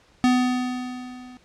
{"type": "tone with level ramp", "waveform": "square", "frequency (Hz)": 250.5, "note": "B3", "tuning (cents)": 25, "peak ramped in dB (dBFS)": [-15, -42], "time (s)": [0.24, 1.37], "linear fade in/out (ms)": 0, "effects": ["pink hiss -57 dBFS RMS until 1.44 s", "low-pass 6000 Hz 12 dB/octave"]}